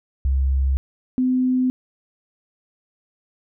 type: tone pair in turn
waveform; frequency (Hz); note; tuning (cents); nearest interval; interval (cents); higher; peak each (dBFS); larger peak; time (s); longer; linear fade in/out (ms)
sine; 67 / 254.9; C2 / C4; +42 / -45; octave + major seventh; 2313; second; -16; neither; 0.25-0.77 / 1.18-1.7; neither; 0
effects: none